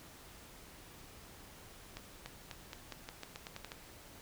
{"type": "accelerating click train", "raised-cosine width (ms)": 0.2, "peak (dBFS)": -26, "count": 12, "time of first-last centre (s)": [1.97, 3.719], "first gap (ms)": 290, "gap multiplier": 0.87, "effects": ["pink hiss -55 dBFS RMS until 4.21 s"]}